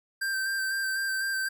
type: tone with vibrato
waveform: square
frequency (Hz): 1568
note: G6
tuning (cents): 0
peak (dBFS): -28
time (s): 0.21-1.49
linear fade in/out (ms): 10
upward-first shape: square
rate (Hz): 4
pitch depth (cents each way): 17
effects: none